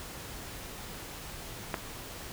clicks, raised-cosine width 0.5 ms, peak -15 / -28 dBFS, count 2, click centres 1.742 / 1.745 s, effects pink hiss -43 dBFS RMS until 2.32 s

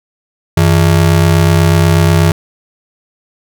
square ring-modulated tone, 126.7 Hz, B2, 45 cents sharp, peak -4 dBFS, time 0.57-2.32 s, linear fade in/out 2 ms, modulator 34.1 Hz, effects none

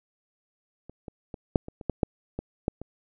clicks, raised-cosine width 2 ms, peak -29 / -25 / -23 / -6 / -25 / -26 / -12 / -8 / -18 / -11 / -24 dBFS, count 11, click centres 0.896 / 1.082 / 1.342 / 1.558 / 1.684 / 1.812 / 1.897 / 2.032 / 2.39 / 2.681 / 2.816 s, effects none

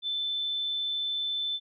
sine tone, 3526 Hz, A7, 3 cents sharp, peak -28 dBFS, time 0.02-1.6 s, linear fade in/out 50 ms, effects none

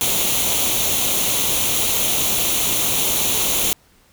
white noise with comb filter, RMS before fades -19 dBFS, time 0.01-3.73 s, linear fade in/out 0 ms, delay 0.3 ms, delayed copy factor +0.65, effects pink hiss -55 dBFS RMS until 4.12 s

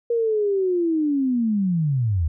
sine linear sweep, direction down, 475.4 to 73.5 Hz, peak -18 dBFS, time 0.1-2.28 s, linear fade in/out 5 ms, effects none

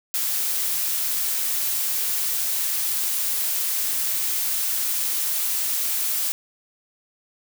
blue noise, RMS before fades -24 dBFS, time 0.14-6.32 s, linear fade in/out 0 ms, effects none

